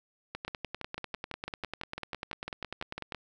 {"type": "two click trains", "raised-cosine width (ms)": 0.3, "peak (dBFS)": [-21, -20], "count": [17, 29], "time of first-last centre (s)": [[0.48, 3.147], [0.35, 3.122]], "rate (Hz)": [6, 10.1], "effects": []}